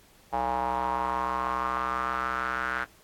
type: tone with band-pass filter sweep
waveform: square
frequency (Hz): 63.1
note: B1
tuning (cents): +38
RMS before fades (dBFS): -29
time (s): 0.32-2.85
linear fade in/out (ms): 20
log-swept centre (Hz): 830 to 1500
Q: 5.3
effects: pink hiss -58 dBFS RMS until 3.03 s + AAC 64 kbps